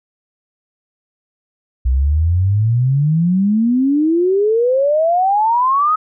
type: exponential sweep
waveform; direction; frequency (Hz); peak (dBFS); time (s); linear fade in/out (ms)
sine; up; 61 to 1285; -11; 1.85-5.96; 10
effects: none